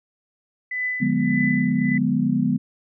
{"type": "tone with tremolo", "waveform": "sine", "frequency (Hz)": 2000, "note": "B6", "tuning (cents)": 21, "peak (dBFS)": -21, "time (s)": [0.71, 1.98], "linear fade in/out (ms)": 5, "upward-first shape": "triangle", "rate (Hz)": 1.7, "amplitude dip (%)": 90}
{"type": "chord", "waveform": "sine", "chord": "D diminished seventh", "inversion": "none", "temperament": "equal with one note detuned", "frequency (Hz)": [146.83, 178.39, 207.7, 246.9], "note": ["D3", "F3", "Ab3", "Cb4"], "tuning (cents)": [0, 37, 0, 0], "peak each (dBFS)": [-26, -25, -23, -21], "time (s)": [1, 2.58], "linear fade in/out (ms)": 20}
{"effects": []}